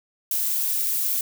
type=noise; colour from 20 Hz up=violet; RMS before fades=-24 dBFS; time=0.31-1.21 s; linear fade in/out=2 ms; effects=none